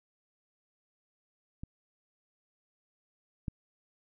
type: clicks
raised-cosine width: 5 ms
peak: -28 / -21 dBFS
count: 2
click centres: 1.635 / 3.482 s
effects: none